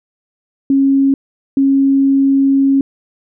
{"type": "tone pair in turn", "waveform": "sine", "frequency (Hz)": [273.2, 273.2], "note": ["C#4", "C#4"], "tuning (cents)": [-25, -25], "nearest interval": "unison", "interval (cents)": 0, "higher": "neither", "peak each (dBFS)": -8, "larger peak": "neither", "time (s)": [[0.7, 1.14], [1.57, 2.81]], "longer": "second", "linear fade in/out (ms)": 2, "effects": []}